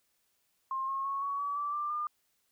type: tone with pitch steps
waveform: sine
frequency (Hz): 1063 / 1082.2 / 1101.8 / 1121.7 / 1141.9 / 1162.6 / 1183.6 / 1205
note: C6 / C#6 / C#6 / C#6 / D6 / D6 / D6 / D6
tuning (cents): +27 / -42 / -11 / +20 / -49 / -18 / +13 / +44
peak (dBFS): -31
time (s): 0.71-2.07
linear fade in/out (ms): 2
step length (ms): 170
effects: white hiss -75 dBFS RMS until 2.51 s